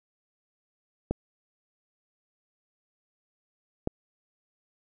clicks, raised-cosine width 2 ms, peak -13 dBFS, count 2, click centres 1.11 / 3.874 s, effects none

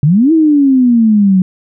sine exponential two-way sweep, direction up then down, 135 to 329.6 to 182.5 Hz, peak -5 dBFS, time 0.03-1.42 s, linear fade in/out 2 ms, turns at 0.32 s, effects none

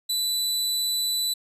sawtooth tone, 3979 Hz, B7, 12 cents sharp, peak -20 dBFS, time 0.09-1.34 s, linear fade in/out 10 ms, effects resampled to 32000 Hz

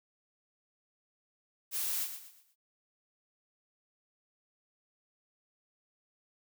blue noise with echo, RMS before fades -34 dBFS, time 1.71-2.08 s, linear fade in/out 50 ms, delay 120 ms, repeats 4, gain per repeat -9 dB, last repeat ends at 2.56 s, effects none

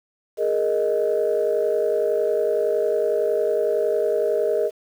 sine chord, Ab suspended second, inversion none, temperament equal, 415.3 / 466.2 / 622.3 Hz, Ab4 / Bb4 / Eb5, 0 / 0 / 0 cents, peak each -22 dBFS, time 0.37-4.71 s, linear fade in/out 50 ms, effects tanh soft clip ceiling -11 dBFS + 8-bit

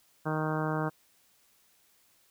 harmonic tone, 155.6 Hz, D#3, in tune, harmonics 1 / 2 / 3 / 4 / 5 / 6 / 7 / 8 / 9 / 10, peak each -32 / -35 / -37 / -38 / -39 / -40 / -40 / -41 / -42 / -42 dBFS, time 0.25-0.9 s, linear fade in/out 20 ms, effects white hiss -66 dBFS RMS until 2.3 s

